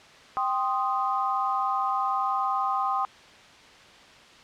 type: chord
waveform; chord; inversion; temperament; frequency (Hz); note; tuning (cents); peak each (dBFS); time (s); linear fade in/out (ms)
sine; C minor; second; equal; 784 / 1046.5 / 1244.5; G5 / C6 / Eb6; 0 / 0 / 0; -28; 0.37-3.05; 0
effects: white hiss -50 dBFS RMS until 4.43 s + low-pass 4000 Hz 12 dB/octave